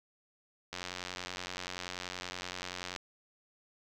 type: click train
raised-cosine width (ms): 0.2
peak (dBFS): -21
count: 203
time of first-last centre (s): 0.73-2.962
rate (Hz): 90.5
effects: none